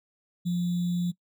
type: tone with sample-and-hold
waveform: sine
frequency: 175.7 Hz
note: F3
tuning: 11 cents sharp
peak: -24 dBFS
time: 0.45-1.12 s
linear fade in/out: 20 ms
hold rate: 3675 Hz
effects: noise-tail reverb RT60 0.1 s tail -21 dB re dry